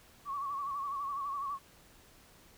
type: tone with vibrato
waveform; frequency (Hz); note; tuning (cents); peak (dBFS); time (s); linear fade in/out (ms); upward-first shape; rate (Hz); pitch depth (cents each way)
sine; 1120; C#6; +18; -34; 0.25-1.59; 50; sine; 12; 64
effects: pink hiss -60 dBFS RMS until 2.57 s